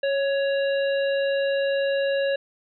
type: harmonic tone with a mistuned harmonic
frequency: 558 Hz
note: C#5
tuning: 11 cents sharp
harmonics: 1 / 3 / 5 / 7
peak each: -21 / -31 / -35 / -38 dBFS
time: 0.03-2.36 s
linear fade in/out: 5 ms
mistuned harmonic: 1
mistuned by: -18 cents
effects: none